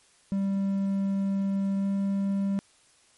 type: tone with pitch glide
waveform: triangle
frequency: 196 to 197.14 Hz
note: G3 to G3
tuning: 0 to +10 cents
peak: -22 dBFS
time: 0.32-2.59 s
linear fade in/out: 0 ms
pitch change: +10 cents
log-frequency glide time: 1.8-1.86 s
effects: white hiss -61 dBFS RMS until 3.17 s + MP3 48 kbps